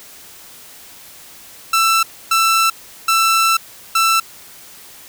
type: tone bursts at uneven times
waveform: sawtooth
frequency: 1333 Hz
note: E6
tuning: 19 cents sharp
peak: -8 dBFS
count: 4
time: 1.73-2.03 / 2.31-2.7 / 3.08-3.57 / 3.95-4.2 s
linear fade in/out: 5 ms
effects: white hiss -40 dBFS RMS until 5.08 s